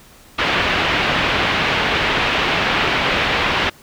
white low-pass noise, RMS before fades -18 dBFS, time 0.38-3.7 s, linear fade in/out 10 ms, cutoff 3100 Hz, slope 24 dB/octave, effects pink hiss -46 dBFS RMS until 3.82 s

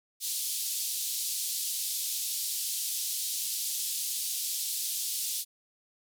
white band-pass noise, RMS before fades -33 dBFS, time 0.2-5.45 s, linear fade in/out 50 ms, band 3500 to 14000 Hz, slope 24 dB/octave, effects none

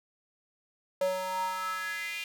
square tone with high-pass filter sweep, 186 Hz, F#3, 9 cents sharp, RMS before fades -33 dBFS, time 1.01-2.24 s, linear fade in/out 2 ms, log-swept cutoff 550 to 2600 Hz, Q 5.4, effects none

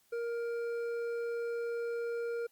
sine tone with hard clipping, 468.6 Hz, A#4, 9 cents sharp, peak -35 dBFS, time 0.12-2.47 s, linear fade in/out 10 ms, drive 7 dB, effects white hiss -70 dBFS RMS until 2.51 s + Opus 48 kbps

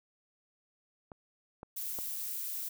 clicks, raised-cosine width 1 ms, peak -32 / -30 / -29 dBFS, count 3, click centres 1.118 / 1.631 / 1.988 s
violet noise, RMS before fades -38 dBFS, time 1.76-2.69 s, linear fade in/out 10 ms
effects none

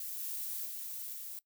violet noise with level steps, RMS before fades -41 / -39 / -42 / -44 dBFS, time 0-1.39 s, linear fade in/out 2 ms, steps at 0.19 / 0.65 / 1.13 s, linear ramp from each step 10 ms, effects noise-tail reverb RT60 0.1 s tail -20 dB re dry

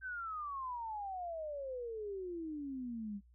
sine exponential sweep, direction down, 1568 to 196 Hz, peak -39 dBFS, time 0.01-3.21 s, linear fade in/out 50 ms, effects noise-tail reverb RT60 0.1 s tail -24 dB re dry + added 60 Hz sine -61 dBFS peak until 3.34 s

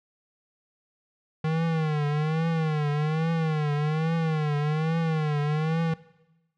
square tone with vibrato, 155.56 Hz, D#3, in tune, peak -24 dBFS, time 1.44-5.94 s, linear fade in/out 5 ms, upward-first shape triangle, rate 1.2 Hz, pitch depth 120 cents each way, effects noise-tail reverb RT60 1.0 s tail -19 dB re dry + low-pass 3000 Hz 12 dB/octave

